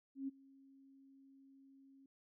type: tone with ADSR envelope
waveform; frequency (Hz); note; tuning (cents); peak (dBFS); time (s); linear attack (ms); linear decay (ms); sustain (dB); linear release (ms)
sine; 271.3; C#4; -37; -37; 0.15-2.06; 130; 20; -24; 3
effects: none